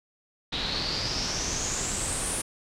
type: noise with low-pass filter sweep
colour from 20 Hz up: pink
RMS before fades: -30 dBFS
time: 0.52-2.42 s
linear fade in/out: 10 ms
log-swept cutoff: 3800 to 9800 Hz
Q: 7
effects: none